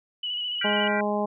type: tone with vibrato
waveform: sine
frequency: 2941 Hz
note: F#7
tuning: 11 cents flat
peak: -27 dBFS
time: 0.23-0.88 s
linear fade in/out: 5 ms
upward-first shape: square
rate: 14 Hz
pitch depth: 25 cents each way
type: chord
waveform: sine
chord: G dominant seventh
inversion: third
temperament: just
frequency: 1411.2 / 1568 / 1960 / 2352 Hz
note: F6 / G6 / B6 / D7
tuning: +18 / 0 / -14 / +2 cents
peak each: -33 / -31 / -31 / -34 dBFS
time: 0.61-1.01 s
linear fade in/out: 5 ms
type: harmonic tone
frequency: 207.7 Hz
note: G#3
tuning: in tune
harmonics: 1 / 2 / 3 / 4 / 5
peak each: -28 / -30 / -28 / -30 / -34 dBFS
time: 0.64-1.26 s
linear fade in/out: 10 ms
effects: none